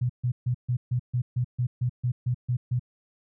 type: tone bursts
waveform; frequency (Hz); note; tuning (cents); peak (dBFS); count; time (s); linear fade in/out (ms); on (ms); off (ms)
sine; 123.47; B2; 0; -22; 13; 0.01-2.795; 10; 85; 140
effects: none